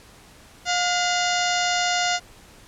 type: harmonic tone with a mistuned harmonic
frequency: 713 Hz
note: F5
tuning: 36 cents sharp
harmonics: 1 / 2 / 3 / 4 / 5 / 6 / 7 / 8 / 9 / 10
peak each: -24 / -27 / -29 / -30 / -31 / -32 / -32 / -33 / -34 / -34 dBFS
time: 0.65-2.2 s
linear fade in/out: 50 ms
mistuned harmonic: 3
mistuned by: -74 cents
effects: pink hiss -49 dBFS RMS until 2.67 s + low-pass 11000 Hz 12 dB/octave